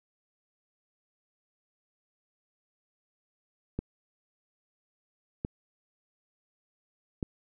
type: clicks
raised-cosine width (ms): 3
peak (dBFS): -18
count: 3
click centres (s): 3.79 / 5.449 / 7.228
effects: none